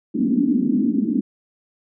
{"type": "band-pass noise", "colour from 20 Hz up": "white", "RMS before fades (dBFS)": -19, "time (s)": [0.14, 1.21], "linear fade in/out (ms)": 10, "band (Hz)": [210, 280], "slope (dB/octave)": 48, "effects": []}